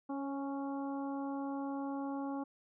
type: harmonic tone with a mistuned harmonic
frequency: 277.2 Hz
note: C#4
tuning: in tune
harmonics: 1 / 2 / 3 / 4 / 5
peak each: -37 / -46 / -44 / -49 / -56 dBFS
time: 0.09-2.44 s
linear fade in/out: 10 ms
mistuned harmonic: 2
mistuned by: -17 cents
effects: none